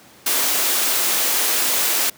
white high-pass noise, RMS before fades -19 dBFS, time 0.26-2.1 s, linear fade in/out 5 ms, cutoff 240 Hz, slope 24 dB/octave, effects pink hiss -47 dBFS RMS until 2.17 s + high-pass 150 Hz 12 dB/octave

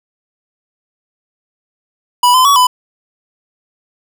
square tone with pitch steps, 982 / 1023 / 1129 / 1001 Hz, B5 / C6 / C#6 / B5, -10 / -39 / +31 / +23 cents, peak -7 dBFS, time 2.23-2.67 s, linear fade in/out 5 ms, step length 110 ms, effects none

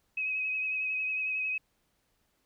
sine tone with vibrato, 2541 Hz, D#7, 36 cents sharp, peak -29 dBFS, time 0.17-1.58 s, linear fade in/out 5 ms, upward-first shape sine, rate 11 Hz, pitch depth 25 cents each way, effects pink hiss -74 dBFS RMS until 2.45 s

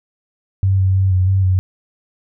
sine tone with pitch steps, 96.3 / 94.7 / 95.6 / 92.2 / 96 / 93 Hz, G2 / F#2 / G2 / F#2 / G2 / F#2, -30 / +41 / -43 / -6 / -36 / +9 cents, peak -11 dBFS, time 0.63-1.59 s, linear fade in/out 0 ms, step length 160 ms, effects none

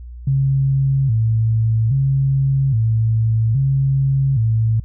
sine tone with vibrato, 123.4 Hz, B2, 1 cent flat, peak -13 dBFS, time 0.27-4.8 s, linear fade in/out 5 ms, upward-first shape square, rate 0.61 Hz, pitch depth 170 cents each way, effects added 60 Hz sine -31 dBFS peak until 4.84 s

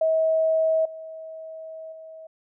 sine tone with level steps, 641 Hz, E5, 49 cents flat, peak -18 / -35 / -39 dBFS, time 0.01-2.27 s, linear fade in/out 5 ms, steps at 0.85 / 1.92 s, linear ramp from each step 5 ms, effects none

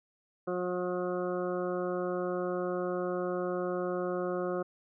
harmonic tone, 180 Hz, F#3, 47 cents flat, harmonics 1 / 2 / 3 / 4 / 6 / 7 / 8, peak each -39 / -33 / -35 / -42 / -45 / -42 / -48 dBFS, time 0.47-4.63 s, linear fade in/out 10 ms, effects none

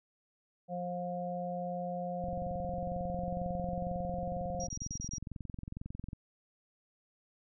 harmonic tone, 177.3 Hz, F3, 26 cents sharp, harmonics 1 / 3 / 4, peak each -39 / -39 / -39 dBFS, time 0.68-4.69 s, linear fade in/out 50 ms
click train, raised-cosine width 5 ms, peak -29 dBFS, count 87, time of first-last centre 2.24-6.131 s, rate 22.1 Hz
sine tone bursts, 5710 Hz, F8, 37 cents sharp, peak -39 dBFS, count 6, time 4.6-5.18 s, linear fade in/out 2 ms, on 70 ms, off 32 ms
effects none

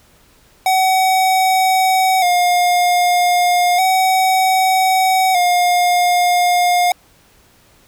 square tone with vibrato, 732 Hz, F#5, 19 cents flat, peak -12 dBFS, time 0.66-6.92 s, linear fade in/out 2 ms, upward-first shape square, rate 0.32 Hz, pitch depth 50 cents each way, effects pink hiss -51 dBFS RMS until 7.87 s

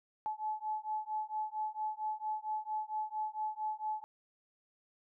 sine beating tone pair, 858 / 862.4 Hz, A5 / A5, -44 / -35 cents, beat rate 4.4 Hz, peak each -38 / -38 dBFS, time 0.26-4.04 s, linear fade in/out 0 ms, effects none

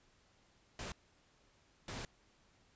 pink noise bursts at uneven times, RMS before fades -44 dBFS, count 2, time 0.79-0.92 / 1.88-2.05 s, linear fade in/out 2 ms, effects pink hiss -70 dBFS RMS until 2.75 s + resampled to 16000 Hz

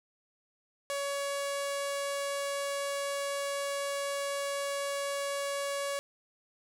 sawtooth tone with low-pass filter, 562 Hz, C#5, 24 cents sharp, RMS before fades -34 dBFS, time 0.9-5.99 s, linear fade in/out 0 ms, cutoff 10000 Hz, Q 1.7, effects none

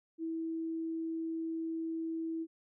sine tone, 326 Hz, E4, 19 cents flat, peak -34 dBFS, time 0.18-2.47 s, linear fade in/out 50 ms, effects none

